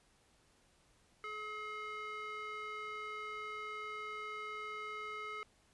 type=tone with band-pass filter; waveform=square; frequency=426.2 Hz; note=G#4; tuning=45 cents sharp; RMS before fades=-44 dBFS; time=1.24-5.43 s; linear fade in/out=0 ms; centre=1700 Hz; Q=5.4; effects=pink hiss -70 dBFS RMS until 5.73 s + resampled to 24000 Hz